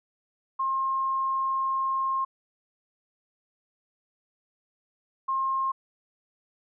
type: tone pair in turn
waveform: sine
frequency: 1067 / 1067 Hz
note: C6 / C6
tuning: +34 / +34 cents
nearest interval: unison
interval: 0 cents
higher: neither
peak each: -24 dBFS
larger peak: neither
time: 0.59-2.25 / 5.28-5.72 s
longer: first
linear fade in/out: 10 ms
effects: none